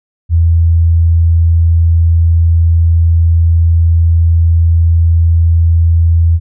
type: tone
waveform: sine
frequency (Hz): 83.2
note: E2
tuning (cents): +17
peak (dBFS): -5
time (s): 0.29-6.4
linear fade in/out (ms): 50
effects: none